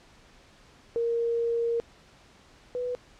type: tone pair in turn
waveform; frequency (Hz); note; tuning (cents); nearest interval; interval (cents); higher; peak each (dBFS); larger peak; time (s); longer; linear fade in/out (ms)
sine; 466.2 / 493.9; A#4 / B4; 0 / 0; minor second; 100; second; -24 / -28; first; 0.96-1.8 / 2.75-2.95; first; 0
effects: pink hiss -56 dBFS RMS until 3.19 s + low-pass 6000 Hz 12 dB/octave